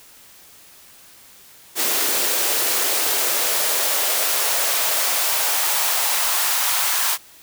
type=noise with high-pass filter sweep; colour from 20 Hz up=white; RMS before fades=-20 dBFS; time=1.75-7.18 s; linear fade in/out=50 ms; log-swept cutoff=340 to 960 Hz; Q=1.7; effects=white hiss -47 dBFS RMS until 7.42 s